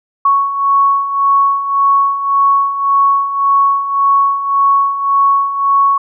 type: beating tone pair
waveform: sine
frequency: 1108.7 / 1110.5 Hz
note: C#6 / C#6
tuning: 0 / +3 cents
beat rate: 1.8 Hz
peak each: -16 / -10 dBFS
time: 0.25-5.98 s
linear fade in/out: 5 ms
effects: none